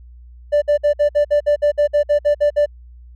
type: tone bursts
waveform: triangle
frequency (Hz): 587.3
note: D5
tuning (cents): 0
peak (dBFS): -8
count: 14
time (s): 0.52-2.661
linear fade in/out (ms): 20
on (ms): 100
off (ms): 57
effects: tanh soft clip ceiling -6 dBFS + added 60 Hz sine -38 dBFS peak until 3.15 s